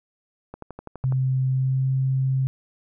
click train, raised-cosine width 1 ms, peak -22 dBFS, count 8, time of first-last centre 0.54-1.123 s, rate 12 Hz
sine tone with pitch glide, 130.81 to 132.48 Hz, C3 to C3, 0 to +22 cents, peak -19 dBFS, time 1.04-2.47 s, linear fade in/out 0 ms, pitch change +22 cents, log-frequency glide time 1.48-1.89 s
effects none

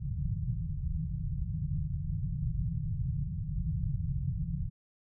white low-pass noise, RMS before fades -33 dBFS, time 0-4.7 s, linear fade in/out 20 ms, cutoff 170 Hz, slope 96 dB/octave, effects none

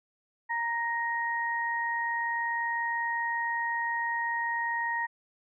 sine tone pair together, 932.3 / 1872.7 Hz, A#5 / A#6, 0 / +7 cents, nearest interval octave, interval 1207 cents, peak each -31 / -30 dBFS, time 0.49-5.07 s, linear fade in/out 20 ms, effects none

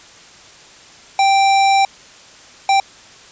square tone bursts at uneven times, 784 Hz, G5, in tune, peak -11 dBFS, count 2, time 1.19-1.85 / 2.69-2.8 s, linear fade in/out 2 ms, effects white hiss -42 dBFS RMS until 3.31 s + resampled to 16000 Hz

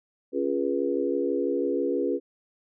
sine chord, C# dominant seventh, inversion none, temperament equal with one note detuned, 277.2 / 349.2 / 415.3 / 487.6 Hz, C#4 / E#4 / G#4 / B4, 0 / 0 / 0 / -22 cents, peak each -29 dBFS, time 0.32-2.2 s, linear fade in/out 50 ms, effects none

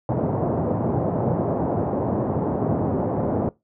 pink band-pass noise, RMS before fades -23 dBFS, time 0.09-3.49 s, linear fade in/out 2 ms, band 100 to 800 Hz, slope 24 dB/octave, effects noise-tail reverb RT60 0.2 s tail -21 dB re dry

